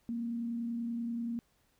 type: tone with frequency modulation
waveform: sine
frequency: 233.8 Hz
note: A#3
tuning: 5 cents sharp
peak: -33 dBFS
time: 0.09-1.39 s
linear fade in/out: 0 ms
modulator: 30.4 Hz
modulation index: 0.23
effects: pink hiss -72 dBFS RMS until 1.79 s